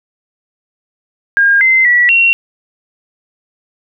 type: tone with pitch steps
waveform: sine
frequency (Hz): 1616 / 2070 / 1943 / 2737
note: G#6 / C7 / B6 / F7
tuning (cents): -48 / -19 / -29 / -36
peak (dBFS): -6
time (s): 1.37-2.33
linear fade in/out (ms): 0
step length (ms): 240
effects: none